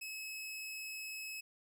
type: tone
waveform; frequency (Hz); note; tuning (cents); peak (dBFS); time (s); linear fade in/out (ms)
sawtooth; 2578; E7; -39; -39; 0.01-1.41; 10
effects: none